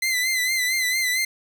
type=tone with vibrato; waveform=sawtooth; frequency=2039 Hz; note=C7; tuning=45 cents flat; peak=-17 dBFS; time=0.02-1.25 s; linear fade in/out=5 ms; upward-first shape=sine; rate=4.4 Hz; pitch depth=55 cents each way; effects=9-bit